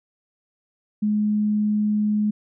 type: tone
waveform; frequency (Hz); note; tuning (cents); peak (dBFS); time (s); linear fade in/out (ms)
sine; 210.5; G#3; +24; -18; 1.02-2.31; 10
effects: none